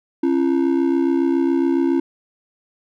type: ring-modulated tone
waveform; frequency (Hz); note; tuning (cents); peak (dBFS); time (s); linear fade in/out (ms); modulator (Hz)
triangle; 305.9; D#4; -29; -10; 0.23-2; 5; 33.6
effects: none